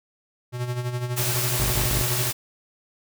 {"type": "tone with tremolo", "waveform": "square", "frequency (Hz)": 123, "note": "B2", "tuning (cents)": -7, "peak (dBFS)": -24, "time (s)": [0.52, 2.32], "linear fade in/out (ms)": 50, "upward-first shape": "sine", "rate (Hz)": 12, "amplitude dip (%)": 60}
{"type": "noise", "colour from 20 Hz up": "white", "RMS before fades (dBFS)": -26, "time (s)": [1.16, 2.33], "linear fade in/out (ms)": 20}
{"type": "tone bursts", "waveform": "sawtooth", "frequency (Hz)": 50.2, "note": "G1", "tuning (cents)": 42, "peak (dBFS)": -21, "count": 3, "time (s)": [1.59, 2.022], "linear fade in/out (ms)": 5, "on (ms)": 120, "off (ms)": 36}
{"effects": []}